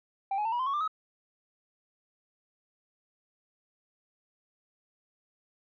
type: tone with pitch steps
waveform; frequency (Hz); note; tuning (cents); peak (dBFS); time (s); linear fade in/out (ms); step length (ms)
sine; 784 / 840.3 / 900.6 / 965.2 / 1034.5 / 1108.7 / 1188.3 / 1273.6; G5 / G#5 / A5 / B5 / C6 / C#6 / D6 / D#6; 0 / +20 / +40 / -40 / -20 / 0 / +20 / +40; -25; 0.31-0.878; 5; 71
effects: tanh soft clip ceiling -26 dBFS